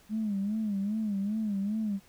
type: tone with vibrato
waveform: sine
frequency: 207.7 Hz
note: G#3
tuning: in tune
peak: -27 dBFS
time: 0.09-2 s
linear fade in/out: 50 ms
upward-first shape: sine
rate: 2.5 Hz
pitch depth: 110 cents each way
effects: tanh soft clip ceiling -23 dBFS + pink hiss -60 dBFS RMS until 2.08 s